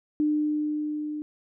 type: tone with level ramp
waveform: sine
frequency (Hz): 301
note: D4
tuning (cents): +43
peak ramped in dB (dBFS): -20 to -30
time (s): 0.2-1.22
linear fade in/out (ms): 0
effects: none